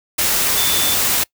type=tone in noise; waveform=sine; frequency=3532 Hz; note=A7; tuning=6 cents sharp; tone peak=-21 dBFS; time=0.57-0.95 s; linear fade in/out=10 ms; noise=white; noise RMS=-17 dBFS; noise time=0.18-1.24 s; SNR=-7 dB; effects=noise-tail reverb RT60 0.1 s tail -24 dB re dry